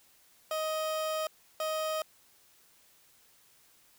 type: tone bursts at uneven times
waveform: 30% pulse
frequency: 627 Hz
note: D#5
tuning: 13 cents sharp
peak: -28 dBFS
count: 2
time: 0.51-1.27 / 1.6-2.02 s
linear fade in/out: 2 ms
effects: white hiss -63 dBFS RMS until 3.98 s